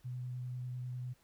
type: tone with vibrato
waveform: sine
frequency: 125.1 Hz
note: B2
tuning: 23 cents sharp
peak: -38 dBFS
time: 0.04-1.14 s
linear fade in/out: 20 ms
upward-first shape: sine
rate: 10 Hz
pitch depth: 11 cents each way
effects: pink hiss -70 dBFS RMS until 1.23 s